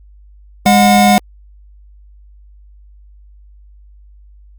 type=tone pair together; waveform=square; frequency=204.2 / 727.7 Hz; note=G#3 / F#5; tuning=-29 / -29 cents; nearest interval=octave + minor seventh; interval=2200 cents; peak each=-10 dBFS; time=0.66-1.18 s; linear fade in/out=0 ms; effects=added 50 Hz sine -39 dBFS peak until 4.58 s + Opus 48 kbps